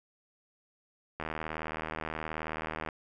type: click train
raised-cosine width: 0.5 ms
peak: -20 dBFS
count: 134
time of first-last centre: 1.2-2.888 s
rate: 78.8 Hz
effects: none